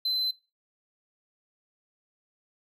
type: tone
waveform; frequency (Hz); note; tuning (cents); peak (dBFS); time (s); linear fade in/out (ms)
triangle; 4059; B7; +47; -24; 0.05-0.31; 5
effects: noise-tail reverb RT60 0.3 s tail -21 dB re dry